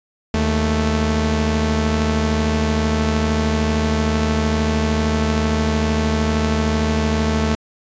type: tone pair together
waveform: sawtooth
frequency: 77.7 / 220 Hz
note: D#2 / A3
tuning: -2 / 0 cents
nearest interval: octave + tritone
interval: 1802 cents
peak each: -15 dBFS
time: 0.34-7.55 s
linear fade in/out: 0 ms
effects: resampled to 16000 Hz